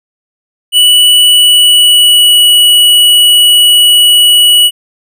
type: tone with pitch glide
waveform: square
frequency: 2955 to 2935 Hz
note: F#7 to F#7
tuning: -3 to -15 cents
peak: -3 dBFS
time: 0.72-4.71 s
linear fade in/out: 50 ms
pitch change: -12 cents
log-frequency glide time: 1.2-2.4 s
effects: none